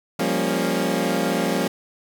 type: chord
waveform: 20% pulse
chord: G half-diminished seventh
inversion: third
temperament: equal with one note detuned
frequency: 174.61 / 198.62 / 233.1 / 277.2 Hz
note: F3 / G3 / Bb3 / Db4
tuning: 0 / +23 / 0 / 0 cents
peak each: -21 dBFS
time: 0.19-1.68 s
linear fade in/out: 5 ms
effects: none